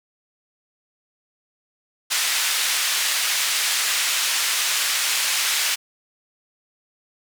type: band-pass noise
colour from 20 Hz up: pink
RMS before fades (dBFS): -22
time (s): 2.1-5.76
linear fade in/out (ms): 20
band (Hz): 2000 to 11000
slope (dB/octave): 12
effects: none